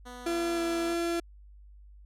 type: tone with pitch glide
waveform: 10% pulse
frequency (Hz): 246.9 to 242.2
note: B3 to B3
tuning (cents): 0 to -34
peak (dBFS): -34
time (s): 0.05-0.95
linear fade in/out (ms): 20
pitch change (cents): -34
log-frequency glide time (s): 0.19-0.77
type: tone with vibrato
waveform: 35% pulse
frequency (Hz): 338.2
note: E4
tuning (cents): +44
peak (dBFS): -26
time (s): 0.26-1.2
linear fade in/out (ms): 5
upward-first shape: square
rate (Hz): 1.6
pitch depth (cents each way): 8
effects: added 50 Hz sine -49 dBFS peak until 2.05 s + low-pass 12000 Hz 12 dB/octave